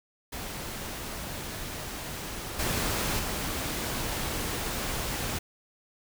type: noise with level steps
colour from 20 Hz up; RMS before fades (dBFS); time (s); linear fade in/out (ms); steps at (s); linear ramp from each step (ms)
pink; -37 / -29 / -32; 0.32-5.39; 10; 2.59 / 3.19; 5
effects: none